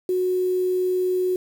sine tone with quantisation, 366.8 Hz, F#4, 15 cents flat, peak -19 dBFS, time 0.09-1.36 s, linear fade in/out 2 ms, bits 7, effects none

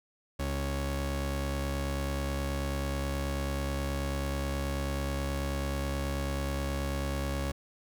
sawtooth tone pair together, 69.3 / 277.2 Hz, C#2 / C#4, 0 / 0 cents, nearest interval 2 octaves, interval 2400 cents, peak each -27 / -31 dBFS, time 0.39-7.52 s, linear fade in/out 10 ms, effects none

